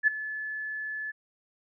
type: tone with ADSR envelope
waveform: sine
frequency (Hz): 1727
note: A6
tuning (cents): -33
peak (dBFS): -16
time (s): 0.03-1.12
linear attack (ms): 44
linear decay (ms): 11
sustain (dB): -16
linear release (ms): 19
effects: none